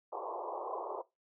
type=band-pass noise; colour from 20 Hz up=white; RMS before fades=-40 dBFS; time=0.12-1.02 s; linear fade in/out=10 ms; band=350 to 1100 Hz; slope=96 dB/octave; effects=noise-tail reverb RT60 0.2 s tail -19 dB re dry